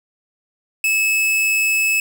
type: tone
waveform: 45% pulse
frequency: 2598 Hz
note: E7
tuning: 26 cents flat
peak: -15 dBFS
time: 0.84-2 s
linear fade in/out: 2 ms
effects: none

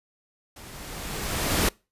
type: noise with level ramp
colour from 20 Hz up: pink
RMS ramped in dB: -45 to -21 dBFS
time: 0.56-1.69 s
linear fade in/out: 5 ms
effects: noise-tail reverb RT60 0.3 s tail -26 dB re dry + resampled to 32000 Hz

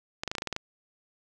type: clicks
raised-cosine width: 0.2 ms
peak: -14 dBFS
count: 9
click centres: 0.235 / 0.277 / 0.315 / 0.352 / 0.383 / 0.421 / 0.473 / 0.527 / 0.564 s
effects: none

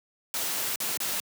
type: noise with dropouts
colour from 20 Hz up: white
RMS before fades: -30 dBFS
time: 0.34-1.2 s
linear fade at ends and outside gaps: 0 ms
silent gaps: 0.758-0.803 / 0.972-1.003 s
effects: high-pass 150 Hz 12 dB/octave

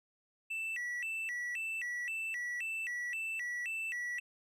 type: tone with vibrato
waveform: triangle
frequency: 2272 Hz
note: C#7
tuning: 42 cents sharp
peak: -34 dBFS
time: 0.5-4.2 s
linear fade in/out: 10 ms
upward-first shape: square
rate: 1.9 Hz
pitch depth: 270 cents each way
effects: none

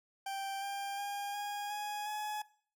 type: tone with pitch steps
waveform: 40% pulse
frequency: 784 / 795.9 / 807.9 / 820.1 / 832.5 / 845.1 Hz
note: G5 / G5 / G#5 / G#5 / G#5 / G#5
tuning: 0 / +26 / -48 / -22 / +4 / +30 cents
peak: -36 dBFS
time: 0.26-2.42 s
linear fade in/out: 5 ms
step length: 360 ms
effects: noise-tail reverb RT60 0.5 s tail -19 dB re dry

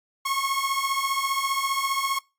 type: beating tone pair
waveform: sawtooth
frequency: 1084 / 1099 Hz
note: C#6 / C#6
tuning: -39 / -15 cents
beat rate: 15 Hz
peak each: -23 dBFS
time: 0.25-2.19 s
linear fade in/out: 10 ms
effects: noise-tail reverb RT60 0.3 s tail -25 dB re dry + AAC 64 kbps

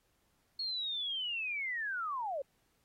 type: linear sweep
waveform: sine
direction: down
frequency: 4335 to 516 Hz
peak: -34 dBFS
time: 0.59-2.42 s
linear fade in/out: 5 ms
effects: pink hiss -75 dBFS RMS until 2.84 s + AAC 48 kbps

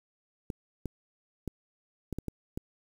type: clicks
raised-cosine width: 3 ms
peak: -21 dBFS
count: 7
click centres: 0.502 / 0.857 / 1.477 / 2.127 / 2.186 / 2.283 / 2.575 s
effects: 8-bit

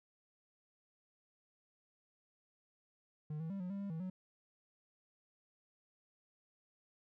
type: tone with pitch steps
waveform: triangle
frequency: 151.9 / 161.5 / 196.8 / 180.6 / 198.3 / 199.7 / 161.4 / 185.3 Hz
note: D#3 / E3 / G3 / F#3 / G3 / G3 / E3 / F#3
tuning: -41 / -35 / +7 / -42 / +20 / +32 / -36 / +3 cents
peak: -37 dBFS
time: 3.3-4.1 s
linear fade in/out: 5 ms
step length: 100 ms
effects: none

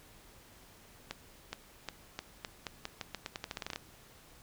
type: accelerating click train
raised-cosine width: 0.2 ms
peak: -20 dBFS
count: 19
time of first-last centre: 1.11-3.76 s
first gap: 420 ms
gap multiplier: 0.85
effects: pink hiss -58 dBFS RMS until 4.42 s

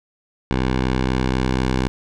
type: tone with low-pass filter sweep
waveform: 10% pulse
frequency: 64.1 Hz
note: C2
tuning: 35 cents flat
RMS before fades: -20 dBFS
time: 0.51-1.88 s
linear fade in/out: 0 ms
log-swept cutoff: 3800 to 5900 Hz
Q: 0.73
effects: none

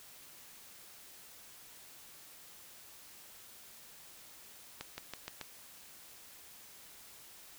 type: accelerating click train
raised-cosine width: 0.2 ms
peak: -23 dBFS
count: 5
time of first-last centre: 4.81-5.413 s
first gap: 170 ms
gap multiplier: 0.92
effects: white hiss -55 dBFS RMS until 7.58 s

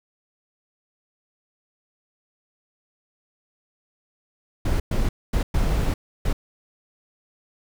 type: noise bursts at uneven times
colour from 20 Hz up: brown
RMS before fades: -21 dBFS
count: 5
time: 4.65-4.8 / 4.91-5.09 / 5.33-5.43 / 5.54-5.94 / 6.25-6.33 s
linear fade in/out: 5 ms
effects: none

